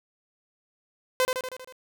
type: tone with echo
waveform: sawtooth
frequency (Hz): 512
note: C5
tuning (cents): -38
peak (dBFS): -16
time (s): 1.2-1.25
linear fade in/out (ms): 0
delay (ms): 79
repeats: 6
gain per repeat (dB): -4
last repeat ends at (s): 1.724
effects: none